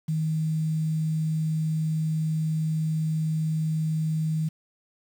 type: tone with quantisation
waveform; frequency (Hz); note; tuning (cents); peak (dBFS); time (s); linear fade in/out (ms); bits
sine; 157.7; D#3; +24; -23; 0.08-4.49; 10; 8
effects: none